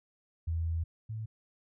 sine tone pair in turn, 82.41 / 110 Hz, E2 / A2, 0 / 0 cents, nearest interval perfect fourth, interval 500 cents, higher second, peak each -29 / -35 dBFS, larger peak first, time 0.47-0.84 / 1.09-1.26 s, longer first, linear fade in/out 10 ms, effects none

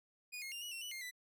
sawtooth tone with pitch steps, 2463 / 2151 / 2796 / 2916 / 2722 / 2959 / 2118 / 1987 Hz, D#7 / C7 / F7 / F#7 / F7 / F#7 / C7 / B6, -18 / +47 / +1 / -26 / -45 / -1 / +21 / +10 cents, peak -40 dBFS, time 0.32-1.112 s, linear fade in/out 20 ms, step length 99 ms, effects none

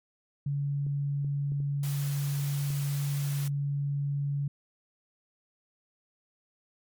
sine tone, 141.9 Hz, C#3, 41 cents sharp, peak -27 dBFS, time 0.46-4.48 s, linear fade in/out 5 ms
clicks, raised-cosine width 3 ms, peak -33 dBFS, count 5, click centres 0.866 / 1.246 / 1.52 / 1.603 / 2.704 s
white noise, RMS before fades -42 dBFS, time 1.83-3.48 s, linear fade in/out 2 ms
effects MP3 96 kbps

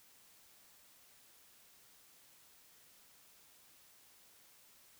silence, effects white hiss -64 dBFS RMS until 4.99 s

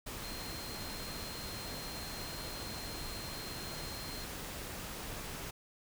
sine tone in noise, 4186 Hz, C8, in tune, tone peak -47 dBFS, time 0.23-4.25 s, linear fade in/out 10 ms, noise pink, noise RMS -43 dBFS, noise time 0.06-5.51 s, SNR -7 dB, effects none

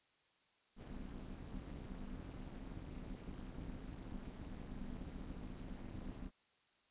brown noise with amplitude modulation, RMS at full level -44 dBFS, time 0.76-6.31 s, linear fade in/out 50 ms, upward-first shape sine, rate 221 Hz, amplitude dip 100%, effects white hiss -75 dBFS RMS until 6.9 s + resampled to 8000 Hz

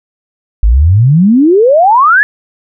sine exponential sweep, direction up, 49 to 1760 Hz, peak -3 dBFS, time 0.63-2.23 s, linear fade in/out 0 ms, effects none

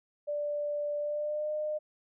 sine tone with pitch glide, 587.3 to 607.7 Hz, D5 to D#5, 0 to -41 cents, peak -30 dBFS, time 0.27-1.79 s, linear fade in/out 20 ms, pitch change +59 cents, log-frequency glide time 0.98-1.52 s, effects none

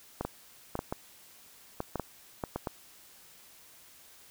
clicks, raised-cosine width 1 ms, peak -18 dBFS, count 11, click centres 0.21 / 0.25 / 0.754 / 0.791 / 0.925 / 1.804 / 1.957 / 1.997 / 2.438 / 2.56 / 2.672 s, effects white hiss -56 dBFS RMS until 4.3 s

